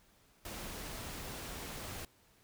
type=noise; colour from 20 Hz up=pink; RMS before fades=-44 dBFS; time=0.45-2.05 s; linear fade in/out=2 ms; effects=pink hiss -67 dBFS RMS until 2.43 s